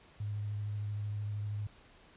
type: tone with vibrato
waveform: sine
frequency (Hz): 103.9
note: G#2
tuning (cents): +1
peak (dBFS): -34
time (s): 0.2-1.67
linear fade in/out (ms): 5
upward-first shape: sine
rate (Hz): 13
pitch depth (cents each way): 17
effects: pink hiss -60 dBFS RMS until 2.16 s + resampled to 8000 Hz